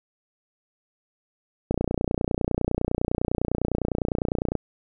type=click train; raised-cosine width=2 ms; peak=-10 dBFS; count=86; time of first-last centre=1.71-4.553 s; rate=29.9 Hz; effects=none